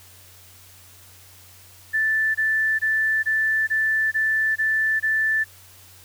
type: tone bursts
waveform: sine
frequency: 1760 Hz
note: A6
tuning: in tune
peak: -18 dBFS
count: 8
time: 1.93-5.444 s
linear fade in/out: 20 ms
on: 420 ms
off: 22 ms
effects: added 92 Hz sine -52 dBFS peak until 6.04 s + white hiss -49 dBFS RMS until 6.04 s